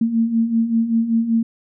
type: beating tone pair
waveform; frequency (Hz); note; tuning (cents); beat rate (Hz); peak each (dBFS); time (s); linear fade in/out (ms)
sine; 224.4 / 229.6; A3 / A#3; +34 / -26; 5.2; -22 / -16; 0.01-1.43; 5
effects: none